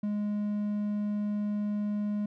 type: tone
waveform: triangle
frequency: 207.7 Hz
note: G#3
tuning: in tune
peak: -26 dBFS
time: 0.03-2.26 s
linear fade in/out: 5 ms
effects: none